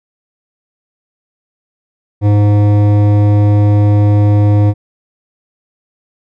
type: tone with hard clipping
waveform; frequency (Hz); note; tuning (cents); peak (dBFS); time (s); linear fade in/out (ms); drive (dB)
sine; 103.4; G#2; -7; -8; 2.21-4.74; 50; 13
effects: none